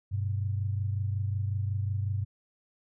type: tone pair together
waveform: sine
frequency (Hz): 98 / 123.47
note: G2 / B2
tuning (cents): 0 / 0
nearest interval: major third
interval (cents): 400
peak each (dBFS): -28 / -35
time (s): 0.11-2.25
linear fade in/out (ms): 20
effects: none